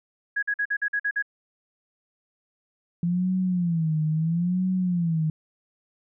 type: tone bursts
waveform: sine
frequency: 1663 Hz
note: G#6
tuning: 2 cents sharp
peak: -22 dBFS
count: 8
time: 0.36-1.225 s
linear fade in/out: 10 ms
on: 67 ms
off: 47 ms
type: tone with vibrato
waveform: sine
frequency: 169.7 Hz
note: F3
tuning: 49 cents flat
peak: -21 dBFS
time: 3.03-5.3 s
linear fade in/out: 2 ms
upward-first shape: sine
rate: 0.75 Hz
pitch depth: 160 cents each way
effects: none